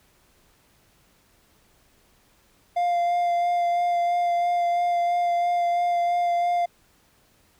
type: tone with vibrato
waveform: triangle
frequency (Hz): 698.5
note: F5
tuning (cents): 0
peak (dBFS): -18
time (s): 2.76-6.66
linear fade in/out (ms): 10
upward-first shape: sine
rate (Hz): 3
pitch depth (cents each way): 13
effects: pink hiss -61 dBFS RMS until 7.59 s